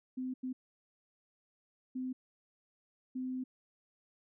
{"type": "tone bursts at uneven times", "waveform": "sine", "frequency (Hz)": 256.6, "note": "C4", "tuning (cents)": -34, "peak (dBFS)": -35, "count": 4, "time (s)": [[0.17, 0.34], [0.43, 0.53], [1.95, 2.13], [3.15, 3.44]], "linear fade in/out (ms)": 10, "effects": []}